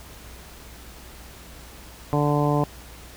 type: harmonic tone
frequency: 146.6 Hz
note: D3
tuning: 3 cents flat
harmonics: 1 / 2 / 3 / 4 / 5 / 6 / 7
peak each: -22 / -25 / -27 / -28 / -29 / -30 / -30 dBFS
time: 2.13-2.64 s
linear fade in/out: 0 ms
effects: added 60 Hz sine -45 dBFS peak until 3.16 s + pink hiss -45 dBFS RMS until 3.16 s